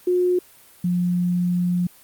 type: tone pair in turn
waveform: sine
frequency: 360 / 177.42 Hz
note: F#4 / F3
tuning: -47 / +28 cents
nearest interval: octave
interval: 1225 cents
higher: first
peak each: -16 / -18 dBFS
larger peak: first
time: 0.07-0.39 / 0.84-1.87 s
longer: second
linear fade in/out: 5 ms
effects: white hiss -50 dBFS RMS until 2.03 s + Opus 32 kbps